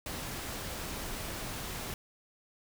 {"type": "noise", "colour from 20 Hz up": "pink", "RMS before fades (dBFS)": -39, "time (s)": [0.06, 1.94], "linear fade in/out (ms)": 2, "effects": []}